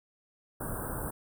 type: band-stop noise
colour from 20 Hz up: pink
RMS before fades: -36 dBFS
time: 0.6-1.11 s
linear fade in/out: 10 ms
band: 1600 to 8400 Hz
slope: 96 dB/octave
effects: none